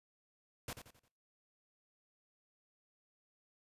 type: noise with echo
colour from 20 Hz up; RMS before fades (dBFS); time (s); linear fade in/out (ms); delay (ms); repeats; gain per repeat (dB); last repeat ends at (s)
pink; -43; 0.68-0.73; 2; 88; 4; -8; 1.082
effects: noise-tail reverb RT60 0.5 s tail -23 dB re dry + resampled to 32000 Hz